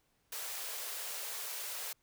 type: high-pass noise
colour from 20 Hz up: white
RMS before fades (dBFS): -41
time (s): 0.32-1.93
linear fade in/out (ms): 5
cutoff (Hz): 400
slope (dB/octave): 96
effects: pink hiss -75 dBFS RMS until 2.02 s